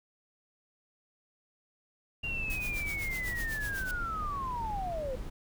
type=linear sweep; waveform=sine; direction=down; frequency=2794 to 493 Hz; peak=-33 dBFS; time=2.23-5.16 s; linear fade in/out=10 ms
type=noise; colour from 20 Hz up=brown; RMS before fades=-39 dBFS; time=2.23-5.3 s; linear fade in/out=10 ms
type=noise with tremolo; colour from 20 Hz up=white; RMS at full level=-42 dBFS; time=2.5-3.91 s; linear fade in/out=0 ms; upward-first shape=triangle; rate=8 Hz; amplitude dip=95%
effects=none